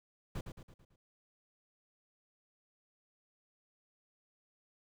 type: noise with echo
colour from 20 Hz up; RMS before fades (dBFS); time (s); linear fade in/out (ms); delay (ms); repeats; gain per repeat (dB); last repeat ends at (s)
brown; -39; 0.35-0.41; 5; 110; 5; -6; 0.96
effects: none